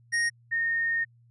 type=tone pair in turn; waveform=square / sine; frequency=1865 / 1840.4 Hz; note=A#6 / A#6; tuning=0 / -23 cents; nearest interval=unison; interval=23 cents; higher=first; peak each=-24 dBFS; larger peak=neither; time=0.12-0.3 / 0.51-1.05 s; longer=second; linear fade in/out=20 ms; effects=added 118 Hz sine -56 dBFS peak until 1.3 s + resampled to 24000 Hz